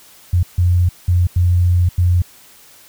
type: tone bursts at uneven times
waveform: sine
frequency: 88.6 Hz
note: F2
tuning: 25 cents sharp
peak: -10 dBFS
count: 5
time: 0.33-0.43 / 0.58-0.89 / 1.08-1.27 / 1.36-1.89 / 1.98-2.22 s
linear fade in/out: 5 ms
effects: white hiss -45 dBFS RMS until 2.88 s

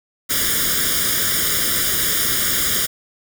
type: noise with comb filter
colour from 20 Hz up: white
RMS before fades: -19 dBFS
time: 0.29-2.87 s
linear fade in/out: 20 ms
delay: 0.58 ms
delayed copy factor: +0.95
effects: none

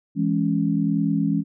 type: chord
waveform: sine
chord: C# minor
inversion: first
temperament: just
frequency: 166.31 / 207.9 / 277.2 Hz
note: E3 / G#3 / C#4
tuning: +16 / +2 / 0 cents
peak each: -23 dBFS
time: 0.15-1.44 s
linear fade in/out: 50 ms
effects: none

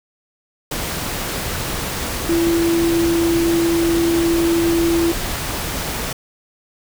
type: tone in noise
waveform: sine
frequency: 335.8 Hz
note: E4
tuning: 32 cents sharp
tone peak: -14 dBFS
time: 2.29-5.12 s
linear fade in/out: 5 ms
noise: pink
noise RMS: -24 dBFS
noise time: 0.71-6.13 s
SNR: +7 dB
effects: none

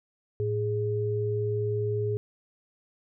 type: tone pair together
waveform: sine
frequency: 110 / 415.3 Hz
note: A2 / G#4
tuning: 0 / 0 cents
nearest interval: octave + major seventh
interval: 2300 cents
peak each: -28 dBFS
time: 0.4-2.17 s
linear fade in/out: 0 ms
effects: none

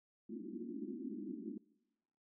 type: band-pass noise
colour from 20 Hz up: pink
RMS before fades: -45 dBFS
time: 0.29-1.58 s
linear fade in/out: 5 ms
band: 200 to 360 Hz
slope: 96 dB/octave
effects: noise-tail reverb RT60 1.0 s tail -22 dB re dry

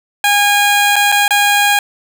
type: tone with dropouts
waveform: 15% pulse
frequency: 817 Hz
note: G#5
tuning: 29 cents flat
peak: -3 dBFS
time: 0.24-1.79 s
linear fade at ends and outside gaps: 2 ms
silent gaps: 0.958-0.963 / 1.119-1.123 / 1.28-1.307 s
effects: none

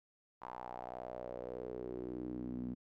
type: tone with band-pass filter sweep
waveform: sawtooth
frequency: 61.74 Hz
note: B1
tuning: in tune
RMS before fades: -44 dBFS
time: 0.41-2.75 s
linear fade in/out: 20 ms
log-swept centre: 970 to 230 Hz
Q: 4.5
effects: none

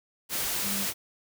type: tone in noise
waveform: sine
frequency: 198 Hz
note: G3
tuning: 18 cents sharp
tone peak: -34 dBFS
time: 0.62-0.87 s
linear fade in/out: 50 ms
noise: white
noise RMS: -30 dBFS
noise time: 0.29-0.94 s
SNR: -7 dB
effects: none

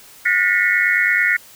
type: tone cluster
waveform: sine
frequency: 1441 / 1792 / 1892 / 1981 / 2183 Hz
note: F#6 / A6 / A#6 / B6 / C#7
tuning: -46 / +31 / +25 / +5 / -27 cents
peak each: -20 dBFS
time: 0.25-1.37 s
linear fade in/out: 10 ms
effects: white hiss -44 dBFS RMS until 1.55 s

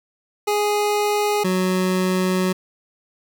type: tone pair in turn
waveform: 25% pulse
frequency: 415.3 / 185 Hz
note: G#4 / F#3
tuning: 0 / 0 cents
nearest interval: octave + major second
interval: 1400 cents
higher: first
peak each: -14 dBFS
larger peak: neither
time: 0.47-1.44 / 1.44-2.53 s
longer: second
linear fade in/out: 10 ms
effects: 9-bit

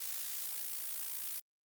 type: noise with amplitude modulation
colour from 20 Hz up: blue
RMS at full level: -37 dBFS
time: 0-1.4 s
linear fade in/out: 10 ms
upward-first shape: sine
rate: 57.5 Hz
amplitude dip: 65%
effects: Opus 48 kbps

